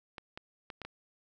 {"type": "clicks", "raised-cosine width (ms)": 0.3, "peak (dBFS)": -26, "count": 5, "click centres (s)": [0.182, 0.375, 0.702, 0.817, 0.85], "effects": []}